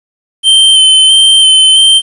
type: tone with vibrato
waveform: square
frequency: 3100 Hz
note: G7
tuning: 20 cents flat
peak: -3 dBFS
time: 0.43-2.02 s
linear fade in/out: 50 ms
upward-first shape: square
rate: 1.5 Hz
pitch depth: 17 cents each way
effects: resampled to 24000 Hz + 7-bit